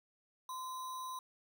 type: tone with sample-and-hold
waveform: sine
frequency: 1031 Hz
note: C6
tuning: 26 cents flat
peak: -40 dBFS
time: 0.49-1.19 s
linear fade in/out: 2 ms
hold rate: 4900 Hz
effects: none